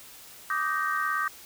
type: chord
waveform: sine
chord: Eb major seventh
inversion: third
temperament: just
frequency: 1166.7 / 1244.5 / 1555.6 / 1866.8 Hz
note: D6 / Eb6 / G6 / Bb6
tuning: -12 / 0 / -14 / +2 cents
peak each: -30 / -31 / -30 / -33 dBFS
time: 0.5-1.28 s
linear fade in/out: 2 ms
effects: white hiss -48 dBFS RMS until 1.45 s